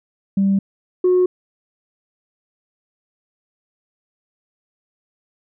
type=tone pair in turn; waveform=sine; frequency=196 / 364.1 Hz; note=G3 / F#4; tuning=0 / -28 cents; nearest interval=major seventh; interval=1072 cents; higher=second; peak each=-12 / -10 dBFS; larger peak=second; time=0.37-0.59 / 1.04-1.26 s; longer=neither; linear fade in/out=5 ms; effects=tanh soft clip ceiling -9 dBFS